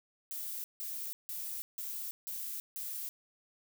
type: noise bursts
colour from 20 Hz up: violet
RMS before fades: -40 dBFS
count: 6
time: 0.31-3.09 s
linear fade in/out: 0 ms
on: 330 ms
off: 160 ms
effects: none